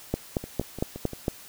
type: two click trains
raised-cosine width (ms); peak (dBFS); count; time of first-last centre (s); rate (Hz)
2; -22 / -11; 5 / 6; 0.44-1.133 / 0.14-1.282; 5.77 / 4.38
effects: white hiss -47 dBFS RMS until 1.48 s